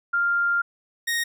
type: tone pair in turn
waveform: sine / sawtooth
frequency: 1396.9 / 1864.6 Hz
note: F6 / A#6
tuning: 0 / 0 cents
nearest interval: perfect fourth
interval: 500 cents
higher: second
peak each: -19 dBFS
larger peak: neither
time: 0.13-0.62 / 1.07-1.24 s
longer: first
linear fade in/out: 10 ms
effects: none